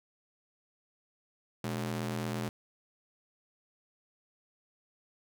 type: ring-modulated tone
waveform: sawtooth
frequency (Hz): 165.4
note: E3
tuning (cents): +6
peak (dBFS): -26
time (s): 1.64-2.49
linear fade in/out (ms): 2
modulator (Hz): 44.4
effects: none